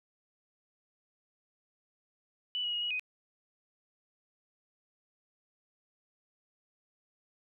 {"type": "tone with pitch steps", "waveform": "sine", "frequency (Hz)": [2969, 2905, 2881, 2910, 2502], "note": ["F#7", "F#7", "F#7", "F#7", "D#7"], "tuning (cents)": [5, -32, -47, -29, 9], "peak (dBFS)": -31, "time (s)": [2.55, 2.995], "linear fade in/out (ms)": 0, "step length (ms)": 89, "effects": []}